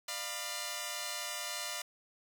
5% pulse chord, B diminished, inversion first, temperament equal with one note detuned, 599 / 698.5 / 987.8 Hz, D5 / F5 / B5, +34 / 0 / 0 cents, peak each -30 dBFS, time 0.08-1.82 s, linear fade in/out 5 ms, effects none

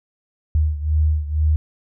sine beating tone pair, 76.2 / 78.3 Hz, D#2 / D#2, -36 / +11 cents, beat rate 2.1 Hz, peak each -17 / -21 dBFS, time 0.55-1.56 s, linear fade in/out 0 ms, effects none

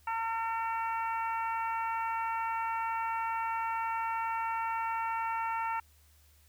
harmonic tone, 453.7 Hz, A#4, 47 cents flat, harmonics 2 / 3 / 4 / 5 / 6, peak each -32 / -37 / -44 / -44 / -46 dBFS, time 0.07-5.8 s, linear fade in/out 5 ms, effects added 75 Hz sine -61 dBFS peak until 6.48 s + white hiss -66 dBFS RMS until 6.48 s

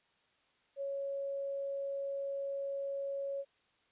sine tone, 554.4 Hz, C#5, in tune, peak -35 dBFS, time 0.76-3.45 s, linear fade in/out 50 ms, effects white hiss -72 dBFS RMS until 3.91 s + resampled to 8000 Hz

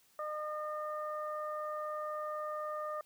harmonic tone, 608 Hz, D#5, 40 cents flat, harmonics 1 / 2 / 3, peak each -39 / -39 / -53 dBFS, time 0.19-3.01 s, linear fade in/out 2 ms, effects white hiss -68 dBFS RMS until 3.05 s

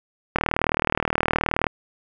click train, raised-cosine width 0.5 ms, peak -4 dBFS, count 52, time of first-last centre 0.36-1.668 s, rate 39 Hz, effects none

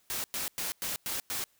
white noise bursts, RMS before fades -34 dBFS, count 6, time 0.1-1.44 s, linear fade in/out 0 ms, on 140 ms, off 100 ms, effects white hiss -68 dBFS RMS until 1.59 s

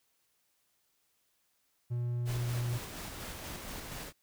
triangle tone, 120.7 Hz, B2, 39 cents flat, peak -29 dBFS, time 1.9-2.79 s, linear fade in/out 20 ms
pink noise with tremolo, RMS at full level -42 dBFS, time 2.25-4.13 s, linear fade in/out 50 ms, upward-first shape square, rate 4.2 Hz, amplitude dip 25%
effects white hiss -75 dBFS RMS until 4.22 s

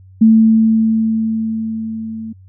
sine tone with level ramp, 222.1 Hz, A3, 16 cents sharp, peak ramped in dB -4 to -24 dBFS, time 0.21-2.33 s, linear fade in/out 10 ms, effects added 94 Hz sine -39 dBFS peak until 2.48 s

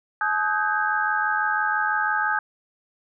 sine tone cluster, 855 / 1259 / 1531 / 1617 Hz, A5 / D#6 / G6 / G#6, -50 / +20 / -41 / -47 cents, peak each -26 dBFS, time 0.21-2.39 s, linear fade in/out 2 ms, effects none

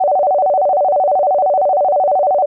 sine tone with vibrato, 662 Hz, E5, 7 cents sharp, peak -10 dBFS, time 0-2.46 s, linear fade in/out 10 ms, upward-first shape square, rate 13 Hz, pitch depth 220 cents each way, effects none

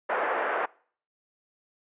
pink band-pass noise, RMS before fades -28 dBFS, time 0.09-0.66 s, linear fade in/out 10 ms, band 460 to 1800 Hz, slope 24 dB/octave, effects noise-tail reverb RT60 0.5 s tail -24 dB re dry + resampled to 8000 Hz

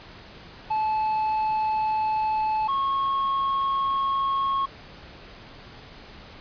triangle tone pair in turn, 867 / 1092.4 Hz, A5 / C#6, -26 / -26 cents, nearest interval major third, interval 400 cents, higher second, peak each -20 dBFS, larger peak neither, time 0.7-2.68 / 2.68-4.66 s, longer neither, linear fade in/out 10 ms, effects pink hiss -45 dBFS RMS until 6.4 s + resampled to 11025 Hz

